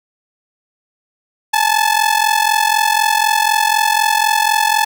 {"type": "ring-modulated tone", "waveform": "sawtooth", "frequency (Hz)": 867, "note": "A5", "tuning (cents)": -26, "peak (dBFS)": -5, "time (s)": [1.53, 4.85], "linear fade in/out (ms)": 10, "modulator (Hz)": 22, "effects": []}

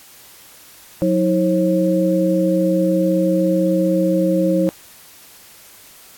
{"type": "tone cluster", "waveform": "sine", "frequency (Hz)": [181.5, 320.8, 538], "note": ["F#3", "E4", "C5"], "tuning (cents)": [-33, -47, 48], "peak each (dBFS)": -18, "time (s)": [1.02, 4.69], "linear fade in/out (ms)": 0, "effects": ["white hiss -44 dBFS RMS until 6.17 s", "AAC 64 kbps"]}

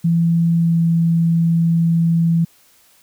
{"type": "tone with pitch glide", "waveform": "sine", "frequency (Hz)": [167.7, 166.64], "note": ["E3", "E3"], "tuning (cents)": [30, 19], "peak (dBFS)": -12, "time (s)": [0.04, 2.45], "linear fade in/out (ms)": 10, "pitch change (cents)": -11, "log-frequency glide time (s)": [0.57, 0.77], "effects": ["white hiss -53 dBFS RMS until 3.02 s"]}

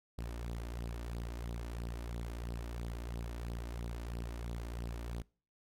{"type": "tone with flanger", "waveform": "sawtooth", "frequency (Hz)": 58.27, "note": "A#1", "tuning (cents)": 0, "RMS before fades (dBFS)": -41, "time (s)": [0.18, 5.22], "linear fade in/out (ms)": 5, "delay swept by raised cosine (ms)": [0.21, 3.41], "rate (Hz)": 3, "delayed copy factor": 0.6, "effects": ["noise-tail reverb RT60 0.4 s tail -24 dB re dry", "MP3 64 kbps"]}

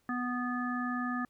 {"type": "harmonic tone", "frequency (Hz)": 246.9, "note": "B3", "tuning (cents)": 0, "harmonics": [1, 3, 5, 7], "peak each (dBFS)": [-33, -42, -37, -39], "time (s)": [0.09, 1.25], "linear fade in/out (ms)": 2, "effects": ["pink hiss -73 dBFS RMS until 1.29 s"]}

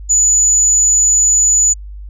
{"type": "tone", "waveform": "sine", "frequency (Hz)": 6940, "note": "A8", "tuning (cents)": -25, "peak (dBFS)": -7, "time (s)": [0.09, 1.74], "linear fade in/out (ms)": 20, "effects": ["tanh soft clip ceiling -3 dBFS", "added 50 Hz sine -27 dBFS peak until 2.09 s"]}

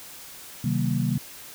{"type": "chord", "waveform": "sine", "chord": "C half-diminished seventh", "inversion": "none", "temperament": "equal with one note detuned", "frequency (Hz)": [130.81, 155.56, 188.78, 233.1], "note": ["C3", "Eb3", "Gb3", "Bb3"], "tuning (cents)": [0, 0, 35, 0], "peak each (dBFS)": [-26, -28, -28, -28], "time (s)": [0.64, 1.18], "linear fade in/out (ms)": 5, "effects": ["white hiss -43 dBFS RMS until 1.54 s"]}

